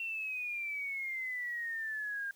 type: exponential sweep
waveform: sine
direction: down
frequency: 2726 to 1600 Hz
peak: -35 dBFS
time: 0-2.31 s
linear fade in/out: 2 ms
effects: white hiss -65 dBFS RMS until 2.35 s